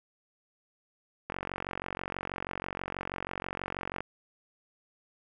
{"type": "click train", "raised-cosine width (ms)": 0.5, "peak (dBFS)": -19, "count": 126, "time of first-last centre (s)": [1.3, 4.006], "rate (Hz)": 46.2, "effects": []}